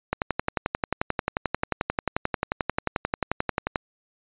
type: click train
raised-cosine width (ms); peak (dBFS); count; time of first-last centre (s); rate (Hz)
0.5; -8; 42; 0.13-3.758; 11.3
effects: resampled to 8000 Hz